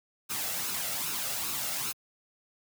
white noise with flanger, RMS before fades -33 dBFS, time 0.29-1.93 s, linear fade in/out 20 ms, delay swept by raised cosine 0.75 to 1.5 ms, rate 2.5 Hz, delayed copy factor +0.55, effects high-pass 100 Hz 12 dB/octave

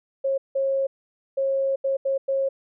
sine tone bursts at uneven times, 542 Hz, C#5, 39 cents flat, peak -20 dBFS, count 6, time 0.24-0.38 / 0.55-0.87 / 1.37-1.76 / 1.84-1.97 / 2.05-2.18 / 2.28-2.49 s, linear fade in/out 10 ms, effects none

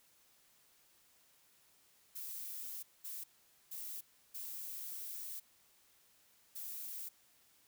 violet noise bursts at uneven times, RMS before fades -45 dBFS, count 5, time 2.15-2.83 / 3.04-3.24 / 3.71-4.01 / 4.34-5.4 / 6.55-7.09 s, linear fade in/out 10 ms, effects white hiss -69 dBFS RMS until 7.67 s

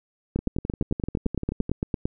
two click trains, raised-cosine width 3 ms, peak -16 / -11 dBFS, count 16 / 16, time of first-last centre 0.39-1.694 / 0.36-2.055 s, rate 11.5 / 8.85 Hz, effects none

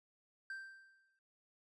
triangle tone with exponential decay, 1568 Hz, G6, in tune, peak -39 dBFS, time 0.5-1.19 s, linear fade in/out 2 ms, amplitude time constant 150 ms, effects resampled to 24000 Hz

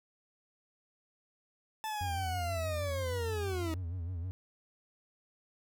40% pulse linear sweep, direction down, 880 to 312.3 Hz, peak -34 dBFS, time 1.84-3.74 s, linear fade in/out 0 ms
triangle tone with vibrato, 87.7 Hz, F2, 8 cents sharp, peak -33 dBFS, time 2.01-4.31 s, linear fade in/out 0 ms, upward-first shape sine, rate 6.3 Hz, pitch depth 110 cents each way
effects none

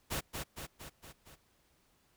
pink noise with echo, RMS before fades -36 dBFS, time 0.1-0.21 s, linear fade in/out 20 ms, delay 230 ms, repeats 5, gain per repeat -4 dB, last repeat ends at 1.36 s, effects pink hiss -71 dBFS RMS until 2.16 s

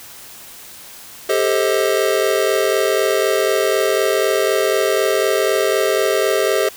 square chord, A half-diminished seventh, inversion third, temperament just, 396 / 440 / 528 / 633.6 Hz, G4 / A4 / C5 / Eb5, +18 / 0 / +16 / +31 cents, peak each -20 / -21 / -22 / -21 dBFS, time 1.29-6.69 s, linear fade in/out 5 ms, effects white hiss -38 dBFS RMS until 6.76 s

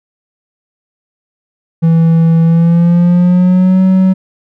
triangle tone with pitch glide, 164.5 to 187.87 Hz, E3 to F#3, -3 to +27 cents, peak -3 dBFS, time 1.82-4.14 s, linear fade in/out 20 ms, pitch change +230 cents, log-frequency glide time 2.43-3.82 s, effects none

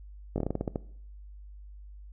slowing click train, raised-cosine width 2 ms, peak -16 dBFS, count 10, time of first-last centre 0.36-0.758 s, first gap 20 ms, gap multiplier 1.19, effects noise-tail reverb RT60 0.6 s tail -19 dB re dry + added 50 Hz sine -44 dBFS peak until 2.12 s

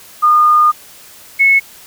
sine tone pair in turn, 1219 / 2195 Hz, D#6 / C#7, -36 / -18 cents, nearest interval minor seventh, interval 1018 cents, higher second, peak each -6 dBFS, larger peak neither, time 0.22-0.72 / 1.39-1.6 s, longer first, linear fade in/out 20 ms, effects white hiss -39 dBFS RMS until 1.86 s

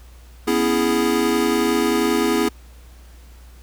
square chord, C# minor seventh, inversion third, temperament equal, 246.9 / 277.2 / 329.6 / 415.3 Hz, B3 / C#4 / E4 / G#4, 0 / 0 / 0 / 0 cents, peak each -23 / -26 / -22 / -22 dBFS, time 0.47-2.49 s, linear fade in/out 10 ms, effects added 60 Hz sine -41 dBFS peak until 3.62 s + pink hiss -52 dBFS RMS until 3.62 s

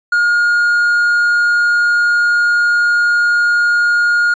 triangle tone, 1426 Hz, F6, 36 cents sharp, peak -8 dBFS, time 0.12-4.34 s, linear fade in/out 5 ms, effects resampled to 16000 Hz

